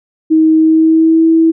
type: tone with pitch glide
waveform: sine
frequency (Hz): 316.9 to 325.6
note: D#4 to E4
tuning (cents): +32 to -21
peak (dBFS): -5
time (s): 0.3-1.52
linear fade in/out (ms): 20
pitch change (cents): +47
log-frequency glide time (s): 0.57-1.26
effects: none